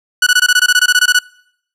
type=tone bursts; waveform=sawtooth; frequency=1476 Hz; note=F#6; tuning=5 cents flat; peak=-3 dBFS; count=15; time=0.22-1.19 s; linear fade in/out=5 ms; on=46 ms; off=20 ms; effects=noise-tail reverb RT60 0.7 s tail -25 dB re dry + low-pass 11000 Hz 12 dB/octave